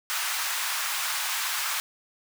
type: high-pass noise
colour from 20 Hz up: pink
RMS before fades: -29 dBFS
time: 0.1-1.8 s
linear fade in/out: 0 ms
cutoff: 1000 Hz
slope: 24 dB/octave
effects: none